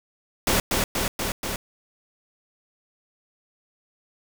pink noise with echo, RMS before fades -21 dBFS, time 0.47-0.6 s, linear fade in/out 2 ms, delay 240 ms, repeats 4, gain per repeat -2 dB, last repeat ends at 1.56 s, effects none

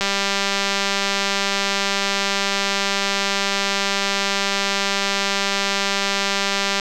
click train, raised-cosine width 0.2 ms, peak -3 dBFS, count 1345, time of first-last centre 0.01-6.798 s, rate 198 Hz, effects none

